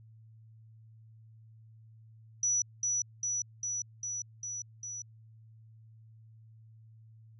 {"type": "tone with echo", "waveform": "sine", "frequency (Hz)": 5900, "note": "F#8", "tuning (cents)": -6, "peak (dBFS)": -26, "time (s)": [2.43, 2.62], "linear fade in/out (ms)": 2, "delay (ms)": 400, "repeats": 6, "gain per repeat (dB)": -2, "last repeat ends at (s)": 5.02, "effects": ["added 111 Hz sine -53 dBFS peak until 7.39 s"]}